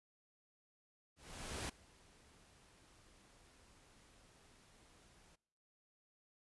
pink noise with ADSR envelope, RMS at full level -42 dBFS, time 1.16-5.36 s, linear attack 530 ms, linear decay 8 ms, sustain -24 dB, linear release 13 ms, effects noise-tail reverb RT60 0.9 s tail -25 dB re dry + resampled to 24000 Hz

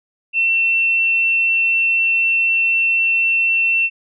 sine tone, 2698 Hz, E7, 40 cents sharp, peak -13 dBFS, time 0.33-3.9 s, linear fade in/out 50 ms, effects none

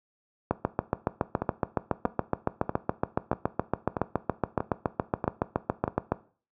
two click trains, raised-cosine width 1 ms, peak -13 / -9 dBFS, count 8 / 41, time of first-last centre 1.42-5.879 / 0.51-6.12 s, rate 1.57 / 7.13 Hz, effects noise-tail reverb RT60 0.4 s tail -17 dB re dry + high-pass 80 Hz 12 dB/octave

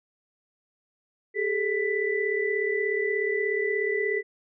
sine tone cluster, 397.7 / 434.4 / 1984 Hz, G4 / A4 / B6, +25 / -22 / +7 cents, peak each -28 dBFS, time 1.34-4.23 s, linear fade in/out 50 ms, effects none

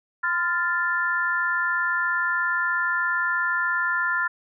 sine chord, F major, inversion second, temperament equal with one note detuned, 1025 / 1396.9 / 1760 Hz, C6 / F6 / A6, -36 / 0 / 0 cents, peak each -29 / -24 / -25 dBFS, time 0.23-4.28 s, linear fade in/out 10 ms, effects none

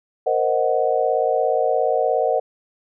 sine chord, C half-diminished seventh, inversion third, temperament equal, 466.2 / 523.3 / 622.3 / 740 Hz, Bb4 / C5 / Eb5 / Gb5, 0 / 0 / 0 / 0 cents, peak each -22 dBFS, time 0.26-2.4 s, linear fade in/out 10 ms, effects none

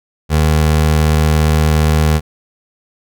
25% pulse tone, 77.3 Hz, D#2, 11 cents flat, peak -6 dBFS, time 0.29-2.21 s, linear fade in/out 50 ms, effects none

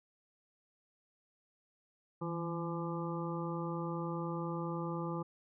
harmonic tone with a mistuned harmonic, 170 Hz, F3, 46 cents flat, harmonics 1 / 2 / 3 / 5 / 6 / 7, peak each -38 / -41 / -44 / -46 / -48 / -45 dBFS, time 2.21-5.23 s, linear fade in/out 10 ms, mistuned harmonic 1, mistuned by -60 cents, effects none

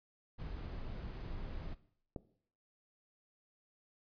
brown noise, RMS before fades -43 dBFS, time 0.38-1.75 s, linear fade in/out 20 ms
click, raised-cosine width 2 ms, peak -28 dBFS, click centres 2.162 s
effects noise-tail reverb RT60 0.6 s tail -17 dB re dry + resampled to 11025 Hz

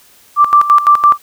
sine tone with tremolo, 1174.7 Hz, D6, in tune, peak -3 dBFS, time 0.36-1.18 s, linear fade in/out 50 ms, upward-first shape square, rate 5.9 Hz, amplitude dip 75%, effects white hiss -46 dBFS RMS until 1.22 s

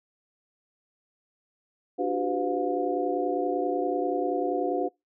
sine tone cluster, 295 / 359.6 / 389.9 / 507 / 712 Hz, D4 / F#4 / G4 / B4 / F5, +8 / -49 / -9 / +45 / +33 cents, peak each -31 dBFS, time 1.98-4.89 s, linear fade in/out 20 ms, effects noise-tail reverb RT60 0.2 s tail -25 dB re dry

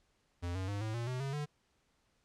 square tone with pitch steps, 87.3 / 94.11 / 101.45 / 109.36 / 117.89 / 127.08 / 136.99 / 147.67 Hz, F2 / F#2 / G#2 / A2 / A#2 / B2 / C#3 / D3, 0 / +30 / -40 / -10 / +20 / +50 / -20 / +10 cents, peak -36 dBFS, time 0.42-1.46 s, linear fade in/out 20 ms, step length 130 ms, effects pink hiss -75 dBFS RMS until 2.24 s + low-pass 8000 Hz 12 dB/octave

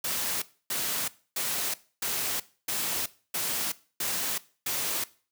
white noise bursts, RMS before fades -30 dBFS, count 8, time 0.04-5.04 s, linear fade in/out 5 ms, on 380 ms, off 280 ms, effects noise-tail reverb RT60 0.4 s tail -19 dB re dry + high-pass 100 Hz 12 dB/octave

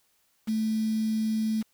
sine tone with quantisation, 219 Hz, A3, 8 cents flat, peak -24 dBFS, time 0.47-1.63 s, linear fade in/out 20 ms, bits 7, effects white hiss -69 dBFS RMS until 1.73 s

